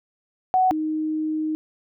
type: tone pair in turn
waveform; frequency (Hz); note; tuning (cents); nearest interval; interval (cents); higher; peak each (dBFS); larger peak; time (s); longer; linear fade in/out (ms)
sine; 745 / 311.1; F#5 / D#4; +12 / 0; octave + minor third; 1512; first; -15 / -22; first; 0.54-0.71 / 0.71-1.55; second; 0
effects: none